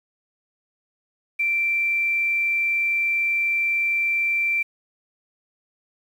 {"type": "tone with quantisation", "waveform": "sine", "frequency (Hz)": 2349, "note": "D7", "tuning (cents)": 0, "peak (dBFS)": -19, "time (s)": [1.39, 4.63], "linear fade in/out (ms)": 10, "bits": 8, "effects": []}